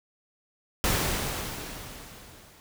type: noise with level ramp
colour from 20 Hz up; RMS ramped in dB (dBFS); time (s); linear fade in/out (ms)
pink; -24 to -54; 0.84-2.6; 0
effects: none